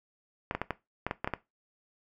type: clicks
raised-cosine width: 0.5 ms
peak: -15 dBFS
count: 9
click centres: 0.511 / 0.55 / 0.616 / 0.707 / 1.066 / 1.111 / 1.245 / 1.275 / 1.337 s
effects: noise-tail reverb RT60 0.2 s tail -17 dB re dry